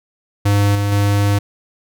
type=tone with level steps; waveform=square; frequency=101.5 Hz; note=G#2; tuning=39 cents flat; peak=-12 / -16 / -13 dBFS; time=0.45-1.39 s; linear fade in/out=10 ms; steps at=0.75 / 0.92 s; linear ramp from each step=2 ms; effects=none